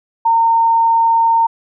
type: tone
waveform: sine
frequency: 915 Hz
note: A#5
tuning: 32 cents flat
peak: -9 dBFS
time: 0.25-1.47 s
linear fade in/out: 10 ms
effects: none